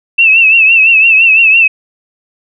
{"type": "tone with vibrato", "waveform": "sine", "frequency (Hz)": 2649, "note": "E7", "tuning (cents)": 8, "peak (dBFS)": -3, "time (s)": [0.18, 1.68], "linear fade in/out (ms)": 10, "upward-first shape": "triangle", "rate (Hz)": 5.9, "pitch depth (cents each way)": 84, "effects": []}